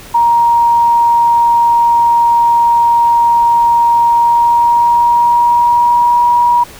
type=tone with pitch glide; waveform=sine; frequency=940 to 959.2 Hz; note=A#5 to A#5; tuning=+14 to +49 cents; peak=-6 dBFS; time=0.14-6.64 s; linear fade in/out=10 ms; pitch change=+35 cents; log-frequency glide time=4.11-6.22 s; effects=pink hiss -34 dBFS RMS until 6.79 s